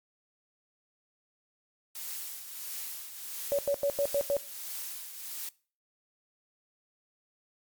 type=noise with tremolo; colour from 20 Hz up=blue; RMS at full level=-37 dBFS; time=1.95-5.49 s; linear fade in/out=2 ms; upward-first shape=triangle; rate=1.5 Hz; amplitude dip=60%
type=tone bursts; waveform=sine; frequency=566 Hz; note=C#5; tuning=36 cents sharp; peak=-24 dBFS; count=6; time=3.52-4.367 s; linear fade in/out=0 ms; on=67 ms; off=89 ms
effects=noise-tail reverb RT60 0.4 s tail -22 dB re dry + MP3 96 kbps